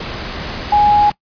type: tone in noise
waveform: sine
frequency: 830.6 Hz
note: G#5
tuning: in tune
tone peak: -8 dBFS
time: 0.72-1.1 s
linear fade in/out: 5 ms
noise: pink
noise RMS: -25 dBFS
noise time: 0-1.12 s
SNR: +14 dB
effects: noise-tail reverb RT60 0.1 s tail -21 dB re dry + resampled to 11025 Hz